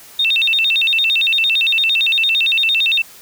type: tone with vibrato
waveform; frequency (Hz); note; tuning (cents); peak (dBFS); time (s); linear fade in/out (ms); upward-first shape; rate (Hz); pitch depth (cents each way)
sine; 3136; G7; 0; -12; 0.19-3.02; 5; square; 8.8; 280
effects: white hiss -41 dBFS RMS until 3.21 s